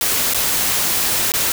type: noise with dropouts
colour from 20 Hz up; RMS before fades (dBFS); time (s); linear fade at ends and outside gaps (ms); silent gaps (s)
white; -18; 0.01-1.52; 1; 0.337-0.345 / 1.32-1.338
effects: none